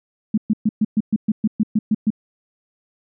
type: tone bursts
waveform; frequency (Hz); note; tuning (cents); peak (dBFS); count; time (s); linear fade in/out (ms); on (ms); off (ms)
sine; 215.1; A3; -39; -13; 12; 0.34-2.104; 5; 37; 120
effects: none